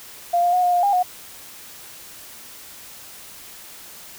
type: tone with pitch steps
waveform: sine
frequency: 696 / 704 / 726 / 713 / 707 / 806 / 726 Hz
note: F5 / F5 / F#5 / F5 / F5 / G5 / F#5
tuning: -6 / +14 / -33 / +36 / +21 / +48 / -33 cents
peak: -15 dBFS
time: 0.33-1.03 s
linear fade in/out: 10 ms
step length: 100 ms
effects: white hiss -41 dBFS RMS until 4.18 s